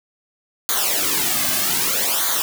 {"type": "noise with flanger", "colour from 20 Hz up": "white", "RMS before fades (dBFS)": -20, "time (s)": [0.69, 2.42], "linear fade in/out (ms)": 0, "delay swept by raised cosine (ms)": [0.37, 2.17], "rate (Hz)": 0.63, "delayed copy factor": -0.8, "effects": []}